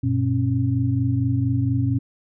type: tone cluster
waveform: sine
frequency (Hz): 96.2 / 120.5 / 273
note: G2 / B2 / C#4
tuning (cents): -32 / -42 / -26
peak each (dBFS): -25 / -20 / -24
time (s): 0.03-1.99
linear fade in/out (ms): 10
effects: none